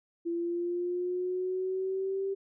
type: linear sweep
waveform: sine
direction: up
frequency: 337.9 to 392 Hz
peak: -29 dBFS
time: 0.25-2.35 s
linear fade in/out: 20 ms
effects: none

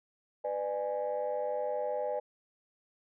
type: chord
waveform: sine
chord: G# diminished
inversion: first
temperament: just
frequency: 498.4 / 598 / 830.6 Hz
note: B4 / D5 / G#5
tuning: +16 / +31 / 0 cents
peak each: -34 / -33 / -37 dBFS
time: 0.44-2.2 s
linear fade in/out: 10 ms
effects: tanh soft clip ceiling -24 dBFS

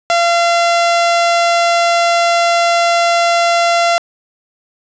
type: tone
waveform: sawtooth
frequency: 685 Hz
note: F5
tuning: 34 cents flat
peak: -6 dBFS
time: 0.1-3.98 s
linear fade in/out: 0 ms
effects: resampled to 16000 Hz + 8-bit

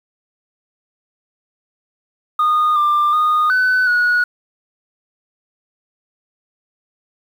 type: tone with pitch steps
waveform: sine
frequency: 1228 / 1190 / 1230 / 1506 / 1458 Hz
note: D#6 / D6 / D#6 / F#6 / F#6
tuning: -23 / +22 / -20 / +30 / -26 cents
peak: -10 dBFS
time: 2.39-4.24 s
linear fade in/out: 5 ms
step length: 370 ms
effects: tanh soft clip ceiling -10 dBFS + 7-bit

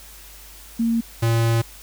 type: tone pair in turn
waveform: sine / square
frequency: 230 / 115 Hz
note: A#3 / A#2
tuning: -23 / -23 cents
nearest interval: octave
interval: 1200 cents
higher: first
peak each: -17 / -17 dBFS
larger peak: neither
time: 0.79-1.01 / 1.22-1.62 s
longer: second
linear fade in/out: 10 ms
effects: added 50 Hz sine -45 dBFS peak until 1.82 s + white hiss -44 dBFS RMS until 1.82 s

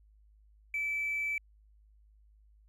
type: tone with hard clipping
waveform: sine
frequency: 2313 Hz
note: D7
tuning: 27 cents flat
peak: -31 dBFS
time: 0.74-1.38 s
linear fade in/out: 2 ms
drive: 1 dB
effects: added 52 Hz sine -59 dBFS peak until 2.68 s

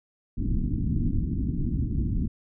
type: low-pass noise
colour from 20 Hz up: pink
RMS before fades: -26 dBFS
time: 0.37-2.28 s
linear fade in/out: 10 ms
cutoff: 300 Hz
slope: 48 dB/octave
effects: none

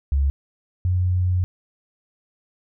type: tone pair in turn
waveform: sine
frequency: 69.3 / 90.82 Hz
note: C#2 / F#2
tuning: 0 / -32 cents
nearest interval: perfect fourth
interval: 468 cents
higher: second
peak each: -16 / -17 dBFS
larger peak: first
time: 0.12-0.3 / 0.85-1.44 s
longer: second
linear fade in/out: 0 ms
effects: none

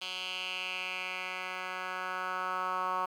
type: tone with band-pass filter sweep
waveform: 10% pulse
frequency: 184.5 Hz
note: F#3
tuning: 5 cents flat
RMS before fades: -36 dBFS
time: 0.01-3.06 s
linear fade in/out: 10 ms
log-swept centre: 3400 to 1100 Hz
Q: 3.5
effects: 10-bit

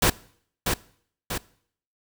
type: noise with echo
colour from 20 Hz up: pink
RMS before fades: -19 dBFS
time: 0.02-0.1 s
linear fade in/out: 5 ms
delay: 640 ms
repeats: 2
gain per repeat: -5 dB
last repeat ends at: 1.38 s
effects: noise-tail reverb RT60 0.6 s tail -21 dB re dry

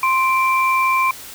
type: tone pair together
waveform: sine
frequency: 1046.5 / 2349 Hz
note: C6 / D7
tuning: 0 / 0 cents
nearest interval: octave + major second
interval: 1400 cents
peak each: -15 / -19 dBFS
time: 0.03-1.11 s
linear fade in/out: 2 ms
effects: white hiss -36 dBFS RMS until 1.34 s

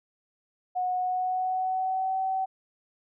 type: tone with pitch glide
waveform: sine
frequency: 731 to 761.6 Hz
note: F#5 to F#5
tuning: -21 to +50 cents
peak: -25 dBFS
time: 0.75-2.46 s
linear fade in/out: 20 ms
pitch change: +71 cents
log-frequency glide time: 0.95-2.18 s
effects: none

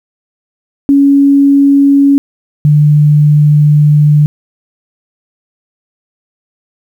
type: tone pair in turn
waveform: sine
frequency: 279.6 / 148.8 Hz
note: C#4 / D3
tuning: +15 / +23 cents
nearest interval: major seventh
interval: 1092 cents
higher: first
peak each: -3 dBFS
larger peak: neither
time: 0.89-2.18 / 2.65-4.26 s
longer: second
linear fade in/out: 0 ms
effects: 7-bit

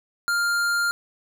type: tone with hard clipping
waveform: sine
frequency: 1400 Hz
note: F6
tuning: 4 cents sharp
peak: -22 dBFS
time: 0.28-0.91 s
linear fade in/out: 0 ms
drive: 15 dB
effects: none

